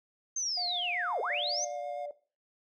sine linear two-way sweep, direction down then up, 6390 to 407.3 to 6390 Hz, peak -30 dBFS, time 0.36-1.65 s, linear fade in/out 5 ms, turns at 1.2 s
triangle tone with vibrato, 711 Hz, F5, 31 cents sharp, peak -36 dBFS, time 0.57-2.06 s, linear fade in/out 5 ms, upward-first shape sine, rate 7.9 Hz, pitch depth 14 cents each way
sine tone with pitch glide, 587.3 to 583.9 Hz, D5 to D5, 0 to -10 cents, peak -36 dBFS, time 1.3-2.11 s, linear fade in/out 2 ms, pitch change -10 cents, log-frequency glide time 1.74-1.82 s
effects noise-tail reverb RT60 0.4 s tail -17 dB re dry

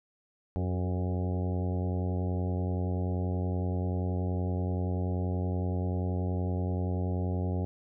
harmonic tone with a mistuned harmonic, 90.5 Hz, F#2, 38 cents flat, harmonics 1 / 2 / 3 / 4 / 5 / 6 / 7 / 8 / 9, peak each -29 / -35 / -39 / -41 / -43 / -45 / -46 / -47 / -48 dBFS, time 0.56-7.65 s, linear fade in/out 0 ms, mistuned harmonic 4, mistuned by +38 cents, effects none

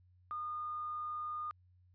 triangle tone with tanh clipping, 1221 Hz, D#6, 33 cents flat, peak -37 dBFS, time 0.31-1.51 s, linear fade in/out 0 ms, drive 2 dB, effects added 90 Hz sine -63 dBFS peak until 1.94 s + resampled to 11025 Hz

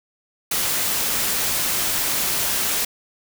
white noise, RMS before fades -22 dBFS, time 0.51-2.85 s, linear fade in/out 5 ms, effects none

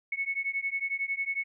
sine beating tone pair, 2200 / 2211 Hz, C#7 / C#7, -14 / -5 cents, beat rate 11 Hz, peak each -32 / -32 dBFS, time 0.12-1.44 s, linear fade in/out 5 ms, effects none

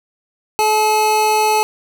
square tone pair together, 428.6 / 860.2 Hz, A4 / A5, -45 / -39 cents, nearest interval octave, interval 1206 cents, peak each -19 / -14 dBFS, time 0.59-1.63 s, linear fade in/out 0 ms, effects none

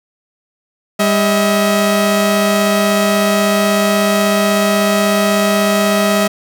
sawtooth tone pair together, 200.9 / 639 Hz, G3 / D#5, +43 / +46 cents, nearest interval octave + minor sixth, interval 2003 cents, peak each -10 dBFS, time 0.99-6.28 s, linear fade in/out 10 ms, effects none

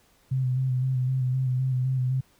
sine tone with vibrato, 129.1 Hz, C3, 23 cents flat, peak -22 dBFS, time 0.31-2.21 s, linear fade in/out 10 ms, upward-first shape square, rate 3.9 Hz, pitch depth 28 cents each way, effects pink hiss -62 dBFS RMS until 2.39 s

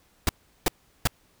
pink noise bursts, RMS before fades -21 dBFS, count 3, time 0.27-1.073 s, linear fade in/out 2 ms, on 21 ms, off 370 ms, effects pink hiss -63 dBFS RMS until 1.4 s

